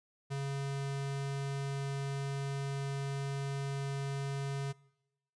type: tone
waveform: square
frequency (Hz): 138.5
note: C#3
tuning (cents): -1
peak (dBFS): -35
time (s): 0.3-4.73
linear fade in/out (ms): 20
effects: noise-tail reverb RT60 0.9 s tail -23 dB re dry + resampled to 22050 Hz